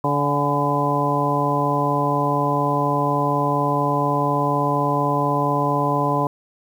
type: harmonic tone with a mistuned harmonic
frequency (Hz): 144.2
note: D3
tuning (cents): -31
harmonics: 1 / 2 / 3 / 4 / 5 / 6 / 7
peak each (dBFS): -24 / -25 / -27 / -26 / -27 / -27 / -22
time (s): 0.04-6.27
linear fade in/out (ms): 2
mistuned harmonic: 6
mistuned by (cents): -49
effects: 8-bit